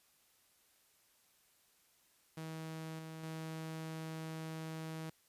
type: tone with level steps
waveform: sawtooth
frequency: 159.9 Hz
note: D#3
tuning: 48 cents sharp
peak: -39 / -42 / -38 dBFS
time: 2.37-5.1 s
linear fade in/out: 5 ms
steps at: 2.99 / 3.23 s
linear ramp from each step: 2 ms
effects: white hiss -71 dBFS RMS until 5.28 s + resampled to 32000 Hz